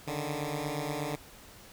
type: beating tone pair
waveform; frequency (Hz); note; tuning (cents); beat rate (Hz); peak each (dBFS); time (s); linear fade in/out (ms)
10% pulse; 143.6 / 152; D3 / D#3; -39 / -40; 8.4; -27; 0.07-1.16; 10
effects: pink hiss -52 dBFS RMS until 1.72 s